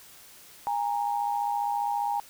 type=tone pair together; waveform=sine; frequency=817.5 / 932.3 Hz; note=G#5 / A#5; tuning=-28 / 0 cents; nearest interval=major second; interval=228 cents; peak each=-27 / -30 dBFS; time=0.67-2.2 s; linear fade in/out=0 ms; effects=white hiss -51 dBFS RMS until 2.29 s